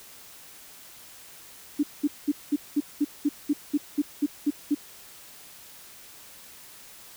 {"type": "tone bursts", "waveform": "sine", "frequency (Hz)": 291.6, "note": "D4", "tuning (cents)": -12, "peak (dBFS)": -19, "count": 13, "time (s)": [1.79, 4.749], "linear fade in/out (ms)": 10, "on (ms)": 43, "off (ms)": 200, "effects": ["white hiss -48 dBFS RMS until 7.16 s"]}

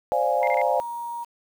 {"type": "chord", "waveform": "sine", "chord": "D half-diminished seventh", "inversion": "third", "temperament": "equal", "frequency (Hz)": [523.3, 587.3, 698.5, 830.6], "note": ["C5", "D5", "F5", "Ab5"], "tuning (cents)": [0, 0, 0, 0], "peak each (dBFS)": -25, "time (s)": [0.12, 0.8], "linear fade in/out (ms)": 0}
{"type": "tone", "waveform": "sine", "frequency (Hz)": 943, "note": "A#5", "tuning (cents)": 20, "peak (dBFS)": -29, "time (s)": [0.41, 1.25], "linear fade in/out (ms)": 20}
{"type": "tone bursts", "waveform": "sine", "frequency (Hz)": 2100, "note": "C7", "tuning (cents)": 6, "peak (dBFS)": -27, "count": 3, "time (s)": [0.43, 0.615], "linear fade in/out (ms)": 0, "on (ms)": 43, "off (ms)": 28}
{"effects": ["8-bit"]}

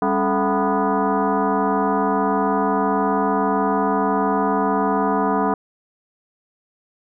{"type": "tone with frequency modulation", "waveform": "sine", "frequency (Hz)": 277.2, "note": "C#4", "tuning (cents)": 0, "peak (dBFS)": -16, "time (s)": [0.02, 5.54], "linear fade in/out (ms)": 2, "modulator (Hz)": 238, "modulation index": 3.9, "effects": []}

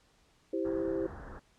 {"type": "chord", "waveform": "sine", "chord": "C major", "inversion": "first", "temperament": "equal", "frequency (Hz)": [329.6, 392, 523.3], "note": ["E4", "G4", "C5"], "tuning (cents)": [0, 0, 0], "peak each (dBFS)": [-33, -34, -36], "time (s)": [0.53, 1.07], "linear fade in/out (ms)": 5}
{"type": "low-pass noise", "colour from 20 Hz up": "pink", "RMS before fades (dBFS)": -46, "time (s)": [0.64, 1.4], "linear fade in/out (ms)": 20, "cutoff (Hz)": 1800, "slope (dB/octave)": 96}
{"effects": ["pink hiss -67 dBFS RMS until 1.58 s", "low-pass 8000 Hz 12 dB/octave"]}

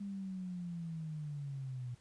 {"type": "linear sweep", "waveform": "sine", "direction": "down", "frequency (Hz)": [201.8, 120.5], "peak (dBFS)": -39, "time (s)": [0, 1.95], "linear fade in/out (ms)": 10, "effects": ["pink hiss -67 dBFS RMS until 2 s", "resampled to 22050 Hz"]}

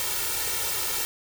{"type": "noise with comb filter", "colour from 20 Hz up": "white", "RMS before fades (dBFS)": -28, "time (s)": [0, 1.05], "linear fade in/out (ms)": 0, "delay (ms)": 2.2, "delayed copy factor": 0.95, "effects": []}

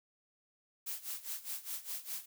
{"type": "noise with tremolo", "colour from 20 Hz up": "blue", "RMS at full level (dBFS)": -39, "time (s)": [0.86, 2.26], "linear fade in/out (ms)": 10, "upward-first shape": "sine", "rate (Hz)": 4.9, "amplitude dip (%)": 85, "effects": []}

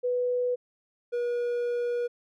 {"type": "tone pair in turn", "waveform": ["sine", "triangle"], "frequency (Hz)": [493.9, 481.5], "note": ["B4", "B4"], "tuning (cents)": [0, -44], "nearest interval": "unison", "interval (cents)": 44, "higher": "first", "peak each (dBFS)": -24, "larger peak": "neither", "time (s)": [[0.03, 0.56], [1.12, 2.08]], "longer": "second", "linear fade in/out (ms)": 20, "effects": []}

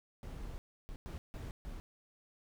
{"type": "noise bursts at uneven times", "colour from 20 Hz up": "brown", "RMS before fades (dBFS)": -44, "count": 5, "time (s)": [[0.23, 0.58], [0.89, 0.96], [1.06, 1.18], [1.34, 1.51], [1.65, 1.8]], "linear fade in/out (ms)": 0, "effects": []}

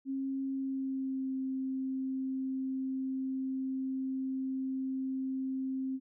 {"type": "tone with pitch glide", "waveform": "sine", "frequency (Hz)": [269.3, 263.9], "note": ["C#4", "C4"], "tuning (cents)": [-50, 15], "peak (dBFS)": -32, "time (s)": [0.05, 6], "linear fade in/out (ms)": 50, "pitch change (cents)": -35, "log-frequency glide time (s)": [0.47, 1.35], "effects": []}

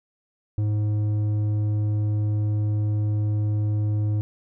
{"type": "tone with low-pass filter", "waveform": "square", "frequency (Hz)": 105.3, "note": "G#2", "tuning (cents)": 24, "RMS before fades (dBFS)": -23, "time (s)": [0.58, 4.21], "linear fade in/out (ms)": 0, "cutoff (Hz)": 280, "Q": 0.6, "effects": []}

